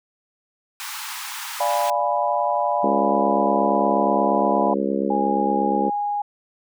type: high-pass noise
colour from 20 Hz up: pink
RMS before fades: -32 dBFS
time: 0.8-1.9 s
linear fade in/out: 0 ms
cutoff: 820 Hz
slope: 96 dB/octave
type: chord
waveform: sine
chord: D diminished seventh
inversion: none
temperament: equal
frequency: 587.3 / 698.5 / 830.6 / 987.8 Hz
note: D5 / F5 / Ab5 / Cb6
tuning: 0 / 0 / 0 / 0 cents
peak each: -24 dBFS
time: 1.6-4.74 s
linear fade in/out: 5 ms
type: harmonic tone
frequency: 68.5 Hz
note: C#2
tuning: 20 cents flat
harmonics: 3 / 4 / 5 / 6 / 7 / 8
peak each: -25 / -26 / -27 / -28 / -28 / -29 dBFS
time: 2.83-5.9 s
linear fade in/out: 10 ms
type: tone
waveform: sine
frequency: 823 Hz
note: G#5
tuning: 16 cents flat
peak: -21 dBFS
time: 5.1-6.22 s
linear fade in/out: 5 ms
effects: none